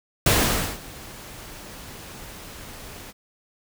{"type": "noise with ADSR envelope", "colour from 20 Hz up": "pink", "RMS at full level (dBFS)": -17, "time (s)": [0.26, 3.13], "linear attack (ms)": 4, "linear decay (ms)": 510, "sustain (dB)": -23, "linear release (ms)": 33, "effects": []}